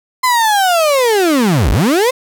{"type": "linear two-way sweep", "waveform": "35% pulse", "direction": "down then up", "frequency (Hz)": [1033, 41.86, 532], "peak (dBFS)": -8, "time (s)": [0.23, 2.11], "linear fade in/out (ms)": 10, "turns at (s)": 1.71, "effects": []}